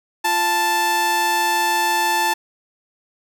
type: tone pair together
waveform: sawtooth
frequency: 346.8 / 880 Hz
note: F4 / A5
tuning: -12 / 0 cents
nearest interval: octave + major third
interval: 1612 cents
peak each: -24 / -13 dBFS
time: 0.24-2.34 s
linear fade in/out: 10 ms
effects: 8-bit